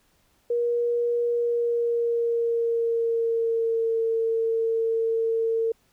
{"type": "tone with pitch glide", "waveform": "sine", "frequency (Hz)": [475.9, 453.1], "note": ["A#4", "A#4"], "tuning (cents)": [36, -49], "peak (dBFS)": -21, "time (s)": [0.5, 5.72], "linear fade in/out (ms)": 5, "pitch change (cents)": -85, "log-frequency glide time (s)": [1.23, 4.01], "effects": ["pink hiss -65 dBFS RMS until 5.92 s"]}